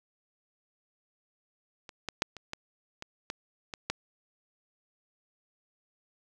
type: clicks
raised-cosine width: 0.2 ms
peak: -27 / -16 / -8 / -26 / -18 / -22 / -17 / -20 / -12 dBFS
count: 9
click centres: 1.892 / 2.087 / 2.221 / 2.367 / 2.534 / 3.024 / 3.301 / 3.738 / 3.9 s
effects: none